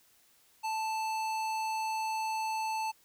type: tone with hard clipping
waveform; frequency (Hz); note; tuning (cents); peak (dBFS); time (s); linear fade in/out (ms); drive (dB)
sine; 880; A5; 0; -33; 0.63-2.92; 20; 17
effects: white hiss -65 dBFS RMS until 3.04 s